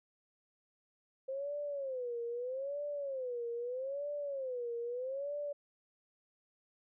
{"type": "tone with vibrato", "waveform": "sine", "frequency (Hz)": 523.3, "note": "C5", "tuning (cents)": 0, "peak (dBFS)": -36, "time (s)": [1.28, 5.53], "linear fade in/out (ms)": 10, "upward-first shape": "sine", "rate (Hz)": 0.79, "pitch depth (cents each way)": 190, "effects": []}